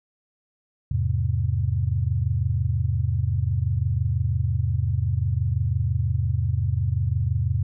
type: chord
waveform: sine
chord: E augmented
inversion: none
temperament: just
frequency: 82.41 / 103.01 / 128.76 Hz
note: E2 / G#2 / B#2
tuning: 0 / -14 / -27 cents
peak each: -25 / -24 / -25 dBFS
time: 0.91-7.63 s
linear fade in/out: 5 ms
effects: none